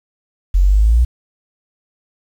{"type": "exponential sweep", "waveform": "sine", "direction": "up", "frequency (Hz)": [43.65, 61.74], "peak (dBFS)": -8, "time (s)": [0.54, 1.05], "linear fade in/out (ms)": 10, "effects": ["7-bit"]}